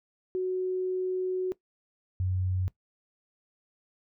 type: tone pair in turn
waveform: sine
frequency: 370 / 92.5 Hz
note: F#4 / F#2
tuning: 0 / 0 cents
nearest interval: 2 octaves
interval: 2400 cents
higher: first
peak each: -26 dBFS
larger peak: neither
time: 0.35-1.52 / 2.2-2.68 s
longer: first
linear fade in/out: 0 ms
effects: noise-tail reverb RT60 0.1 s tail -18 dB re dry